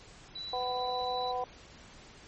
sine tone, 3951 Hz, B7, in tune, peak -38 dBFS, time 0.35-1.32 s, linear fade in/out 10 ms
harmonic tone, 250 Hz, B3, 21 cents sharp, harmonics 2 / 3 / 4, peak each -36 / -33 / -38 dBFS, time 0.53-1.44 s, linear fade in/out 2 ms
effects pink hiss -53 dBFS RMS until 2.27 s + MP3 32 kbps

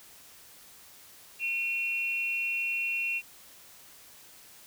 sine tone pair together, 2438 / 2730 Hz, D#7 / F7, -36 / -40 cents, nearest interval major second, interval 196 cents, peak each -34 / -29 dBFS, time 1.39-3.22 s, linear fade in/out 50 ms, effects white hiss -53 dBFS RMS until 4.66 s

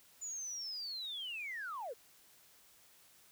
sine linear sweep, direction down, 7040 to 415.3 Hz, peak -39 dBFS, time 0.21-1.94 s, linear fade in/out 20 ms, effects tanh soft clip ceiling -35 dBFS + white hiss -64 dBFS RMS until 3.31 s

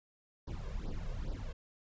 brown noise with flanger, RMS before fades -39 dBFS, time 0.47-1.53 s, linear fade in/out 10 ms, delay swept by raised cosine 0.2 to 1.9 ms, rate 2.4 Hz, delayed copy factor +0.95, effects resampled to 16000 Hz

